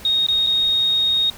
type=tone with dropouts; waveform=sine; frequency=3729 Hz; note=A#7; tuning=in tune; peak=-15 dBFS; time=0.05-1.3 s; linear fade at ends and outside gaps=2 ms; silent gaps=0.266-0.285 / 0.465-0.47 s; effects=pink hiss -40 dBFS RMS until 1.37 s